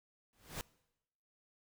pink noise with exponential growth, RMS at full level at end -38 dBFS, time 0.33-0.61 s, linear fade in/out 0 ms, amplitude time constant 59 ms, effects noise-tail reverb RT60 0.9 s tail -23 dB re dry

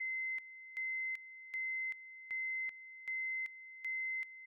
sine tone with tremolo, 2062 Hz, C7, 26 cents flat, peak -36 dBFS, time 0-4.46 s, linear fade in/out 10 ms, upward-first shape square, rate 1.3 Hz, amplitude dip 80%, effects none

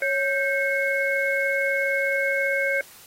sine tone cluster, 552 / 1570 / 2181 Hz, C#5 / G6 / C#7, -7 / +2 / -29 cents, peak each -25 dBFS, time 0.02-2.81 s, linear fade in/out 2 ms, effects white hiss -48 dBFS RMS until 3.06 s + AAC 48 kbps

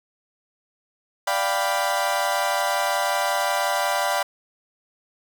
30% pulse chord, G dominant seventh, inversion second, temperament equal, 587.3 / 698.5 / 784 / 987.8 Hz, D5 / F5 / G5 / B5, 0 / 0 / 0 / 0 cents, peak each -24 dBFS, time 1.27-4.23 s, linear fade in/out 5 ms, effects none

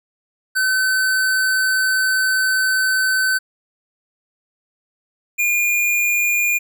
square tone pair in turn, 1525 / 2421 Hz, G6 / D#7, -48 / -48 cents, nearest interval minor sixth, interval 800 cents, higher second, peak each -16 dBFS, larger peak neither, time 0.55-3.39 / 5.38-6.59 s, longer first, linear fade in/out 20 ms, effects none

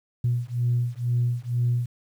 sine beating tone pair, 120 / 122.1 Hz, B2 / B2, -49 / -19 cents, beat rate 2.1 Hz, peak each -24 dBFS, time 0.24-1.86 s, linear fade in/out 5 ms, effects tanh soft clip ceiling -15 dBFS + 9-bit

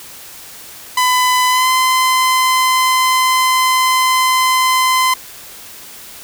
sawtooth tone with pitch glide, 1005 to 1029.1 Hz, B5 to C6, +30 to -29 cents, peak -7 dBFS, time 0.97-5.14 s, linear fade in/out 5 ms, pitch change +41 cents, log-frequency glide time 1.49-1.69 s, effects white hiss -35 dBFS RMS until 6.23 s

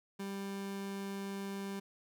30% pulse tone, 197.1 Hz, G3, 10 cents sharp, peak -36 dBFS, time 0.19-1.8 s, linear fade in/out 10 ms, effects none

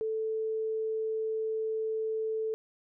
sine tone, 440 Hz, A4, in tune, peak -29 dBFS, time 0.01-2.54 s, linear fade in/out 0 ms, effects none

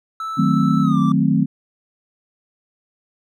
triangle tone with pitch glide, 1315 to 1171.5 Hz, E6 to D6, -5 to -5 cents, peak -22 dBFS, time 0.2-1.12 s, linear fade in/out 2 ms, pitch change -200 cents, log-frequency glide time 0.82-0.99 s
sine chord, D# diminished seventh, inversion none, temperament equal, 155.56 / 185 / 220 / 261.6 Hz, D#3 / F#3 / A3 / C4, 0 / 0 / 0 / 0 cents, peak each -19 dBFS, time 0.37-1.46 s, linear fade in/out 20 ms
effects none

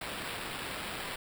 white noise with sample-and-hold, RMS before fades -39 dBFS, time 0.01-1.16 s, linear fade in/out 5 ms, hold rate 6300 Hz, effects none

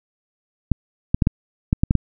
clicks, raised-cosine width 5 ms, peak -3 dBFS, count 8, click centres 0.717 / 1.145 / 1.222 / 1.271 / 1.729 / 1.835 / 1.909 / 1.953 s, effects none

